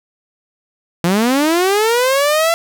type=linear sweep; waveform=sawtooth; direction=up; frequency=164.81 to 679 Hz; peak=-8 dBFS; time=1.04-2.54 s; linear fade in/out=0 ms; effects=none